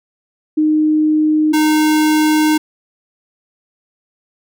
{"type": "tone pair in turn", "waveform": ["sine", "square"], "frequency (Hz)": [307.8, 307.8], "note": ["D#4", "D#4"], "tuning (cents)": [-19, -19], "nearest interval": "unison", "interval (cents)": 0, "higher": "neither", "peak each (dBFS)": [-10, -11], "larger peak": "first", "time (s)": [[0.57, 1.53], [1.53, 2.58]], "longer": "second", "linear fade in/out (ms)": 10, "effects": []}